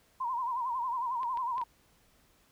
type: tone with vibrato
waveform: sine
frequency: 987.8 Hz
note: B5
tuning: in tune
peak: -30 dBFS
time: 0.2-1.64 s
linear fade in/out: 10 ms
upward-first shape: sine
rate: 11 Hz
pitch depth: 110 cents each way
type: clicks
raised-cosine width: 0.3 ms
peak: -31 dBFS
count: 4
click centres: 1.232 / 1.373 / 1.581 / 1.615 s
effects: pink hiss -66 dBFS RMS until 2.51 s